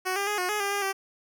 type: tone with pitch steps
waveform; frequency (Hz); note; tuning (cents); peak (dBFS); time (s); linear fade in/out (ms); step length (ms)
10% pulse; 371.5 / 400.4 / 416.2 / 362.2 / 420 / 400.3 / 403.9 / 388.6; F#4 / G4 / G#4 / F#4 / G#4 / G4 / G#4 / G4; +7 / +37 / +4 / -37 / +19 / +36 / -48 / -15; -18; 0.05-0.93; 20; 110
effects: none